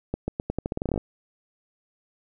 accelerating click train, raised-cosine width 2 ms, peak -13 dBFS, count 15, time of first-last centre 0.14-0.977 s, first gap 140 ms, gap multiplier 0.85, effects none

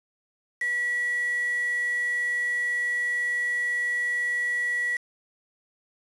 sine tone with quantisation, 1939 Hz, B6, 32 cents flat, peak -24 dBFS, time 0.61-4.97 s, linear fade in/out 5 ms, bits 6, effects resampled to 24000 Hz

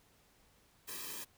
white noise with comb filter, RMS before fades -44 dBFS, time 0.87-1.25 s, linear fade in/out 20 ms, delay 1.4 ms, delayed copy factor -1, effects pink hiss -68 dBFS RMS until 1.37 s

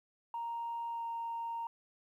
sine tone with pitch glide, 932.3 to 925.9 Hz, A#5 to A#5, 0 to -12 cents, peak -35 dBFS, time 0.34-1.67 s, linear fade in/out 2 ms, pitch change -12 cents, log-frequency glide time 0.89-1.04 s, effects tanh soft clip ceiling -32 dBFS + 12-bit

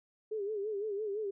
sine tone with vibrato, 415.3 Hz, G#4, in tune, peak -33 dBFS, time 0.31-1.31 s, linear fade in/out 10 ms, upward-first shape sine, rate 5.9 Hz, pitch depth 97 cents each way, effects none

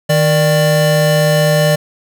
square tone pair together, 155.85 / 593 Hz, D#3 / D5, +3 / +17 cents, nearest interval octave + major seventh, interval 2314 cents, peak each -13 dBFS, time 0.09-1.76 s, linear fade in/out 10 ms, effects none

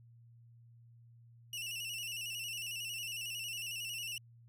sawtooth tone with vibrato, 2794 Hz, F7, in tune, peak -36 dBFS, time 1.53-4.18 s, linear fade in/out 2 ms, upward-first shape square, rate 11 Hz, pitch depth 63 cents each way, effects added 117 Hz sine -57 dBFS peak until 4.48 s

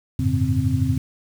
sine tone cluster, 88.6 / 101.2 / 113.8 / 140.6 / 260.5 Hz, F2 / G#2 / A#2 / C#3 / C4, +25 / -44 / -41 / +25 / -7 cents, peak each -24 dBFS, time 0.19-0.98 s, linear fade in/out 5 ms, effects 7-bit

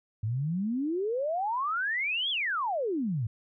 sine exponential two-way sweep, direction up then down, 102.7 to 3461 to 102.7 Hz, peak -27 dBFS, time 0.23-3.27 s, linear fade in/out 5 ms, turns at 2.3 s, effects none

